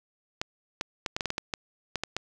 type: clicks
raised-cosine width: 0.2 ms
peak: -12 dBFS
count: 12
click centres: 0.415 / 0.811 / 1.062 / 1.165 / 1.208 / 1.257 / 1.304 / 1.381 / 1.538 / 1.957 / 2.036 / 2.166 s
effects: none